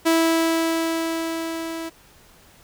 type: tone with level ramp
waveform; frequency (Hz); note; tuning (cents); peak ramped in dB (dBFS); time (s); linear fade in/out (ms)
sawtooth; 327.9; E4; -9; -11 to -25; 0.05-1.9; 20
effects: pink hiss -52 dBFS RMS until 2.63 s